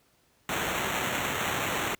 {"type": "noise with sample-and-hold", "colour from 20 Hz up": "white", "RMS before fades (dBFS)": -30, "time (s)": [0.49, 1.95], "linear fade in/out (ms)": 2, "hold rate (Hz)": 4900, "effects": ["pink hiss -66 dBFS RMS until 1.99 s", "high-pass 60 Hz 12 dB/octave"]}